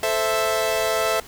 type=chord; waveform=sawtooth; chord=A minor; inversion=none; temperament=equal; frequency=440 / 523.3 / 659.3 Hz; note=A4 / C5 / E5; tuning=0 / 0 / 0 cents; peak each=-22 / -23 / -18 dBFS; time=0.03-1.2 s; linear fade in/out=2 ms; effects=pink hiss -43 dBFS RMS until 1.27 s